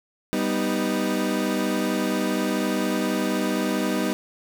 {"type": "chord", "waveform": "30% pulse", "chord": "G augmented", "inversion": "none", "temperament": "equal", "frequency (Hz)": [196, 246.9, 311.1], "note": ["G3", "B3", "D#4"], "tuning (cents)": [0, 0, 0], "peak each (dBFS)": -24, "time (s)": [0.33, 4.13], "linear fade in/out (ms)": 0, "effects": []}